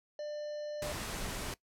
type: harmonic tone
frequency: 596 Hz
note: D5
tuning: 25 cents sharp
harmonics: 1 / 3 / 5 / 7 / 9 / 10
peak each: -37 / -57 / -63 / -56 / -64 / -64 dBFS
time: 0.19-0.92 s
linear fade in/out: 2 ms
type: noise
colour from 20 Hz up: pink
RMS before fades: -39 dBFS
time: 0.82-1.54 s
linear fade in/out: 2 ms
effects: noise-tail reverb RT60 0.1 s tail -19 dB re dry + low-pass 12000 Hz 12 dB/octave